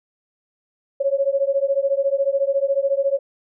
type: beating tone pair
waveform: sine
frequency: 545 / 559 Hz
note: C#5 / C#5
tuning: -29 / +14 cents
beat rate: 14 Hz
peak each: -20 dBFS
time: 1-3.19 s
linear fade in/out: 10 ms
effects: none